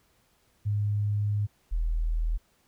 sine tone pair in turn, 103.5 / 40.39 Hz, G#2 / E1, -5 / -35 cents, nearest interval octave + major third, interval 1630 cents, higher first, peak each -24 dBFS, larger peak neither, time 0.65-1.47 / 1.71-2.38 s, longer first, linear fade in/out 20 ms, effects pink hiss -67 dBFS RMS until 2.67 s

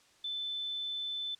sine tone, 3520 Hz, A7, in tune, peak -34 dBFS, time 0.24-1.35 s, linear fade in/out 5 ms, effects white hiss -64 dBFS RMS until 1.39 s + low-pass 7000 Hz 12 dB/octave

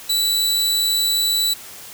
sawtooth tone with amplitude modulation, 3951 Hz, B7, in tune, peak -12 dBFS, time 0.09-1.54 s, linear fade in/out 10 ms, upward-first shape sine, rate 244 Hz, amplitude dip 30%, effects white hiss -38 dBFS RMS until 1.93 s

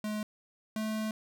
square tone pair in turn, 212.4 / 217.2 Hz, G#3 / A3, +39 / -22 cents, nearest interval unison, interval 39 cents, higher second, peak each -33 / -32 dBFS, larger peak second, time 0.04-0.23 / 0.76-1.11 s, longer second, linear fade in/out 2 ms, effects none

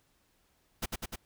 pink noise with echo, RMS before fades -33 dBFS, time 0.82-0.86 s, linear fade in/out 10 ms, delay 100 ms, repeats 3, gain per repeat -2 dB, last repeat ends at 1.16 s, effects pink hiss -71 dBFS RMS until 1.25 s

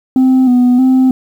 sine tone with vibrato, 253.5 Hz, B3, 45 cents sharp, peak -3 dBFS, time 0.16-1.11 s, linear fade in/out 2 ms, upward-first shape square, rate 1.6 Hz, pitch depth 41 cents each way, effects tanh soft clip ceiling -5 dBFS + 7-bit

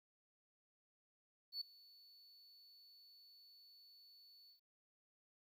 triangle tone with ADSR envelope, 4450 Hz, C#8, 6 cents sharp, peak -37 dBFS, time 1.52-4.61 s, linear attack 92 ms, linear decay 4 ms, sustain -24 dB, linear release 110 ms, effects tanh soft clip ceiling -36 dBFS + 13-bit

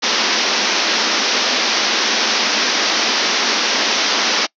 white band-pass noise, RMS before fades -17 dBFS, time 0.02-4.47 s, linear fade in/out 20 ms, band 200 to 6000 Hz, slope 96 dB/octave, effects noise-tail reverb RT60 0.1 s tail -25 dB re dry

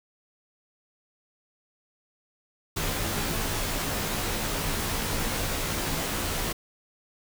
pink noise with comb filter, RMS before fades -29 dBFS, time 2.76-6.53 s, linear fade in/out 10 ms, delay 16 ms, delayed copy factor -0.75, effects none

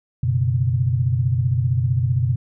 sine chord, F# suspended fourth, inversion none, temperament just, 92.5 / 123.33 / 138.75 Hz, F#2 / B2 / C#3, 0 / -2 / +2 cents, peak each -23 / -18 / -24 dBFS, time 0.23-2.36 s, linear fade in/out 5 ms, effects none

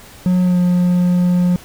triangle tone with pitch glide, 181.5 to 178.28 Hz, F#3 to F3, -33 to +36 cents, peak -9 dBFS, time 0.26-1.56 s, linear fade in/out 0 ms, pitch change -31 cents, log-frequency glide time 0.42-0.58 s, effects pink hiss -40 dBFS RMS until 1.64 s

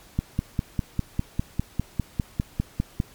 click train, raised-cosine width 5 ms, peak -10 dBFS, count 15, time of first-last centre 0.19-3.001 s, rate 4.98 Hz, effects pink hiss -51 dBFS RMS until 3.14 s + MP3 96 kbps

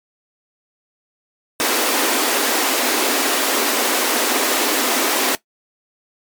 pink high-pass noise, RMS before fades -18 dBFS, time 1.6-5.35 s, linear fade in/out 0 ms, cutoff 240 Hz, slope 96 dB/octave, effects noise-tail reverb RT60 0.1 s tail -17 dB re dry + MP3 96 kbps

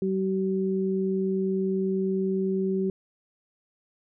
sine tone pair together, 190.89 / 380.9 Hz, G3 / G4, -46 / -50 cents, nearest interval octave, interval 1196 cents, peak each -26 dBFS, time 0.02-2.9 s, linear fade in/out 2 ms, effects none

